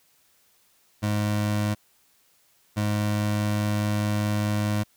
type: tone pair in turn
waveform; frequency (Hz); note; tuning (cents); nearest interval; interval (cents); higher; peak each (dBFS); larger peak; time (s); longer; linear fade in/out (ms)
25% pulse; 104.8 / 104.8; G#2 / G#2; +16 / +16; unison; 0; neither; -19; neither; 1.02-1.75 / 2.76-4.84; second; 20
effects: white hiss -63 dBFS RMS until 4.96 s